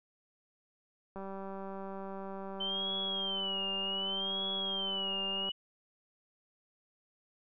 click train, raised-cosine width 1 ms, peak -30 dBFS, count 841, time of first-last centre 1.16-5.49 s, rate 194 Hz
sine tone with vibrato, 3070 Hz, G7, 37 cents flat, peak -33 dBFS, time 2.6-5.52 s, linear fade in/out 10 ms, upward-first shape sine, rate 0.66 Hz, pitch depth 150 cents each way
effects none

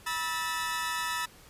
sawtooth tone cluster, 973 / 1300 / 1768 Hz, B5 / E6 / A6, -26 / -24 / +8 cents, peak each -31 dBFS, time 0.06-1.26 s, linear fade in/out 10 ms, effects pink hiss -54 dBFS RMS until 1.49 s + resampled to 32000 Hz

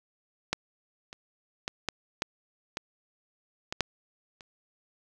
clicks, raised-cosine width 0.2 ms, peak -9 / -25 / -14 / -11 / -10 / -15 / -15 / -7 / -29 dBFS, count 9, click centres 0.53 / 1.129 / 1.679 / 1.887 / 2.221 / 2.771 / 3.725 / 3.807 / 4.408 s, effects none

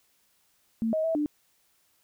sine tone with pitch steps, 225.5 / 631 / 651 / 296.9 Hz, A3 / D#5 / E5 / D4, +43 / +24 / -22 / +19 cents, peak -24 dBFS, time 0.82-1.26 s, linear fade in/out 0 ms, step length 110 ms, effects white hiss -68 dBFS RMS until 2.03 s

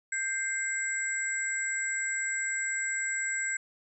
sine tone cluster, 1580 / 2094 / 7750 Hz, G6 / C7 / B8, +13 / +1 / -34 cents, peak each -33 / -34 / -33 dBFS, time 0.12-3.57 s, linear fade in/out 5 ms, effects none

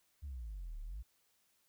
sine exponential two-way sweep, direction down then up, 75.9 to 34.71 to 61 Hz, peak -40 dBFS, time 0.22-1.03 s, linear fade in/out 20 ms, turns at 0.81 s, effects tanh soft clip ceiling -39 dBFS + white hiss -75 dBFS RMS until 1.68 s

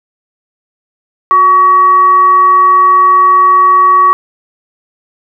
sine tone with frequency modulation, 1130 Hz, C#6, 33 cents sharp, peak -3 dBFS, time 1.31-4.13 s, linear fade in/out 0 ms, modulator 765 Hz, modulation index 0.22, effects none

